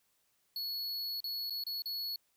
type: tone with dropouts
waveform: square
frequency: 4379 Hz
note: C#8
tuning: 22 cents flat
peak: -36 dBFS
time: 0.56-2.16 s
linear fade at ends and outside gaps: 2 ms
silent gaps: 1.204-1.241 / 1.498-1.505 / 1.638-1.666 / 1.821-1.857 s
effects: white hiss -75 dBFS RMS until 2.36 s